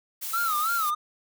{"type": "noise", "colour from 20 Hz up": "blue", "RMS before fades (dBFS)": -33, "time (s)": [0.21, 0.91], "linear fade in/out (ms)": 20}
{"type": "tone with vibrato", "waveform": "triangle", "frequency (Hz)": 1296, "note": "E6", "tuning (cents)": -30, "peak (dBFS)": -22, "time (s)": [0.33, 0.95], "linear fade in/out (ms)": 10, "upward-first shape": "sine", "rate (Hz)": 3.1, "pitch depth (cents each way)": 140}
{"effects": []}